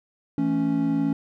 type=chord; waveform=triangle; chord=A major; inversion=second; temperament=equal with one note detuned; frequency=164.81 / 220 / 278.1 Hz; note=E3 / A3 / C#4; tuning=0 / 0 / +6 cents; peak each=-26 / -26 / -20 dBFS; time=0.38-1.13 s; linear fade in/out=2 ms; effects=none